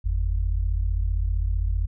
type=tone pair together; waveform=sine; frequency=46.98 / 82.41 Hz; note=F#1 / E2; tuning=+27 / 0 cents; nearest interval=minor seventh; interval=973 cents; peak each=-22 / -26 dBFS; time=0.04-1.87 s; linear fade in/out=20 ms; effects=none